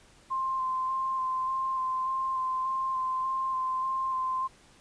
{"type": "tone with vibrato", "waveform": "sine", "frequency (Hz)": 1046.5, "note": "C6", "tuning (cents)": 0, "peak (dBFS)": -27, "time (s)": [0.3, 4.48], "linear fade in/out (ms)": 20, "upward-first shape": "square", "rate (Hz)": 1.7, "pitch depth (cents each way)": 13, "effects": ["pink hiss -58 dBFS RMS until 4.8 s", "resampled to 22050 Hz"]}